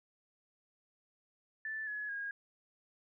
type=tone with pitch steps; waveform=sine; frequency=1757 / 1694.2 / 1633.7 Hz; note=A6 / G#6 / G#6; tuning=-3 / +34 / -29 cents; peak=-37 dBFS; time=1.65-2.31 s; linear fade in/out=2 ms; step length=220 ms; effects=none